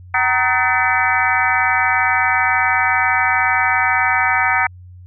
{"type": "harmonic tone with a mistuned harmonic", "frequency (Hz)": 252.7, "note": "B3", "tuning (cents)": 40, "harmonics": [3, 4, 5, 6, 7, 8, 9], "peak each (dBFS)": [-21, -21, -21, -21, -21, -21, -21], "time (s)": [0.14, 4.67], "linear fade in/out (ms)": 5, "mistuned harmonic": 4, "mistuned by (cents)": -140, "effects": ["added 90 Hz sine -36 dBFS peak until 5.06 s"]}